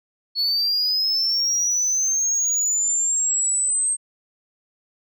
sine linear sweep, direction up, 4370 to 8370 Hz, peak -16 dBFS, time 0.35-3.97 s, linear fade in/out 50 ms, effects tanh soft clip ceiling -17 dBFS

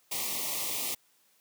white band-stop noise, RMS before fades -33 dBFS, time 0.11-0.95 s, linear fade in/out 10 ms, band 1200 to 1900 Hz, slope 96 dB/octave, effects white hiss -67 dBFS RMS until 1.4 s + high-pass 150 Hz 12 dB/octave

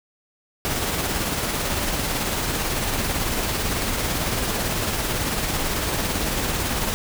pink noise with tremolo, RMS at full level -23 dBFS, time 0.65-6.94 s, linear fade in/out 0 ms, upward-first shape sine, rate 18 Hz, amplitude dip 30%, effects none

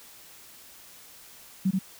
sine tone with echo, 190 Hz, F#3, 46 cents sharp, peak -20 dBFS, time 1.65-1.71 s, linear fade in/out 10 ms, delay 81 ms, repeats 1, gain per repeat -2 dB, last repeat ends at 1.791 s, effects white hiss -50 dBFS RMS until 1.99 s

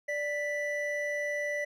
triangle tone pair together, 587.3 / 1975.4 Hz, D5 / B6, 0 / 0 cents, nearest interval octave + major sixth, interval 2100 cents, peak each -31 / -31 dBFS, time 0.08-1.65 s, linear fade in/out 10 ms, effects none

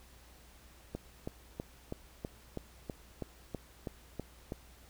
click train, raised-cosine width 2 ms, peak -24 dBFS, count 12, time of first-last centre 0.95-4.521 s, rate 3.08 Hz, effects added 60 Hz sine -59 dBFS peak until 4.89 s + pink hiss -60 dBFS RMS until 4.89 s

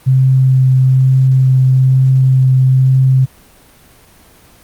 sine tone with vibrato, 130.9 Hz, C3, 1 cent sharp, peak -6 dBFS, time 0.06-3.26 s, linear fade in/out 20 ms, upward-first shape triangle, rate 1.1 Hz, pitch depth 11 cents each way, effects pink hiss -44 dBFS RMS until 4.63 s + Opus 24 kbps

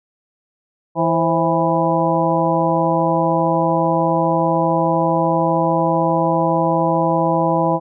harmonic tone with a mistuned harmonic, 164.81 Hz, E3, in tune, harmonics 1 / 2 / 3 / 4 / 5 / 6, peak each -21 / -21 / -21 / -21 / -21 / -21 dBFS, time 0.95-7.8 s, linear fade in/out 50 ms, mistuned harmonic 3, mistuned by +91 cents, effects none

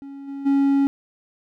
triangle tone with level steps, 277.2 Hz, C#4, in tune, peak -32 / -27 / -13 dBFS, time 0.02-0.87 s, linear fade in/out 0 ms, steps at 0.27 / 0.45 s, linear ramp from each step 20 ms, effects none

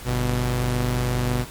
sawtooth tone pair together, 49 / 123.47 Hz, G1 / B2, 0 / 0 cents, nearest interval octave + major third, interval 1600 cents, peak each -22 / -18 dBFS, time 0.04-1.46 s, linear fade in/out 50 ms, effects pink hiss -40 dBFS RMS until 1.5 s + MP3 96 kbps

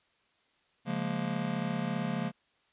square chord, Bb minor seventh, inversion first, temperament just, 139.85 / 174.81 / 209.8 / 233.1 Hz, Db3 / F3 / Ab3 / Bb3, +16 / +2 / +18 / 0 cents, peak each -39 / -36 / -37 / -37 dBFS, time 0.85-2.32 s, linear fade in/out 50 ms, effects white hiss -70 dBFS RMS until 2.72 s + resampled to 8000 Hz

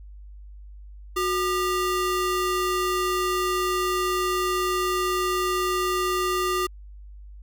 square ring-modulated tone, 788 Hz, G5, 9 cents sharp, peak -20 dBFS, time 1.16-6.67 s, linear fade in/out 10 ms, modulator 422 Hz, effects added 50 Hz sine -40 dBFS peak until 7.42 s

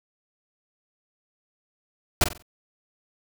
pink noise with echo, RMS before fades -18 dBFS, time 2.21-2.24 s, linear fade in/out 2 ms, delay 46 ms, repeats 4, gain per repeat -9 dB, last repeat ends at 2.424 s, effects none

